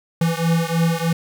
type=beating tone pair; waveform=square; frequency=164.81 / 168.01 Hz; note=E3 / E3; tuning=0 / +33 cents; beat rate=3.2 Hz; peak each=-20 / -21 dBFS; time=0.21-1.13 s; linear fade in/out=5 ms; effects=9-bit